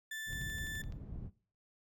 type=tone; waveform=35% pulse; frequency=1760 Hz; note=A6; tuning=in tune; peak=-38 dBFS; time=0.11-0.82 s; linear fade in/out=5 ms
type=low-pass noise; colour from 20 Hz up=white; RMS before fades=-44 dBFS; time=0.26-1.31 s; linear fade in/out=50 ms; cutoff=110 Hz; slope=12 dB/octave
type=click train; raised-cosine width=0.2 ms; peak=-40 dBFS; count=8; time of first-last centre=0.33-0.923 s; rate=11.8 Hz
effects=noise-tail reverb RT60 0.4 s tail -19 dB re dry